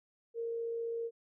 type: tone with amplitude modulation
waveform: sine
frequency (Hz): 462.4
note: A#4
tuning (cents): -14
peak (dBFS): -33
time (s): 0.34-1.11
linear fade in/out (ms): 50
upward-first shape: sine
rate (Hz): 55.2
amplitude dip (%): 25
effects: none